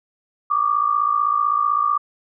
sine tone pair together, 1148.2 / 1204 Hz, D6 / D6, -39 / +43 cents, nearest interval minor second, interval 82 cents, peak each -19 dBFS, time 0.5-1.98 s, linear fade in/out 10 ms, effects none

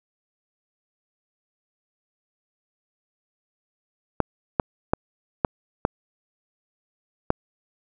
clicks, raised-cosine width 1 ms, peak -4 dBFS, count 6, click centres 4.203 / 4.598 / 4.935 / 5.448 / 5.851 / 7.304 s, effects none

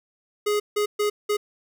square tone bursts at uneven times, 416.7 Hz, G#4, 6 cents sharp, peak -21 dBFS, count 4, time 0.46-0.6 / 0.76-0.86 / 0.99-1.1 / 1.29-1.37 s, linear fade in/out 10 ms, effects none

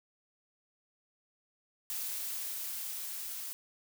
blue noise with level ramp, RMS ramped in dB -37 to -41 dBFS, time 1.9-3.53 s, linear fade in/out 0 ms, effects none

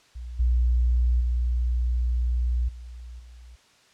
sine tone with level steps, 60.4 Hz, B1, 38 cents flat, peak -33 / -18 / -21 / -37 / -43 dBFS, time 0.15-3.56 s, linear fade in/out 10 ms, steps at 0.39 / 1.2 / 2.68 / 3.19 s, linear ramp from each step 10 ms, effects white hiss -58 dBFS RMS until 3.93 s + low-pass 6000 Hz 12 dB/octave

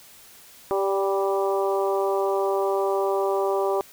harmonic tone with a mistuned harmonic, 196 Hz, G3, in tune, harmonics 2 / 3 / 4 / 5 / 6, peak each -23 / -27 / -29 / -31 / -33 dBFS, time 0.71-3.81 s, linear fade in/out 0 ms, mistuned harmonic 3, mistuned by -16 cents, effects white hiss -49 dBFS RMS until 3.92 s

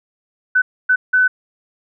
sine tone bursts at uneven times, 1506 Hz, F#6, 30 cents sharp, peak -10 dBFS, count 3, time 0.55-0.62 / 0.89-0.96 / 1.13-1.28 s, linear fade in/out 10 ms, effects none

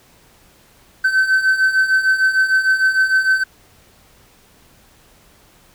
triangle beating tone pair, 1530 / 1536.6 Hz, G6 / G6, -42 / -35 cents, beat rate 6.6 Hz, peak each -17 / -12 dBFS, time 1.04-3.44 s, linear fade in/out 10 ms, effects pink hiss -51 dBFS RMS until 5.74 s

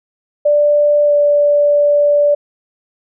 sine tone with pitch glide, 588 to 582.9 Hz, D5 to D5, +2 to -13 cents, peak -8 dBFS, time 0.45-2.35 s, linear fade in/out 10 ms, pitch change -15 cents, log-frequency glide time 1.05-1.13 s, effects none

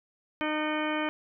harmonic tone with a mistuned harmonic, 305.7 Hz, D#4, 30 cents flat, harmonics 1 / 2 / 3 / 4 / 5 / 6 / 7 / 8 / 10, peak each -31 / -34 / -36 / -37 / -38 / -39 / -39 / -40 / -41 dBFS, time 0.41-1.09 s, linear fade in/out 0 ms, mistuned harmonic 7, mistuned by +53 cents, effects none

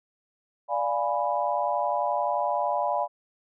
sine chord, D diminished seventh, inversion none, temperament equal, 587.3 / 698.5 / 830.6 / 987.8 Hz, D5 / F5 / Ab5 / Cb6, 0 / 0 / 0 / 0 cents, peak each -29 dBFS, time 0.68-3.08 s, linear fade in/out 50 ms, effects none

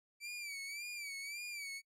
sawtooth tone with vibrato, 2312 Hz, D7, 28 cents flat, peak -39 dBFS, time 0.2-1.82 s, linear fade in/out 50 ms, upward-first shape sine, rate 1.8 Hz, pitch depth 88 cents each way, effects noise-tail reverb RT60 0.1 s tail -26 dB re dry + low-pass 12000 Hz 12 dB/octave

